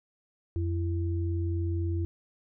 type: tone pair together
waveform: sine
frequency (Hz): 88 / 335.4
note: F2 / E4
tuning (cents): +14 / +30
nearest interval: octave + major seventh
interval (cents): 2316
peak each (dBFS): -27 / -35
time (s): 0.56-2.05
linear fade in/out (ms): 0
effects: none